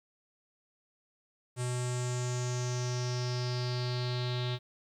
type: tone with low-pass filter sweep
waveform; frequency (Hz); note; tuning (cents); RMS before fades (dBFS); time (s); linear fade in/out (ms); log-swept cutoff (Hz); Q
square; 124; B2; +7; -33; 1.56-4.59; 50; 8600 to 3700; 5.6
effects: 11-bit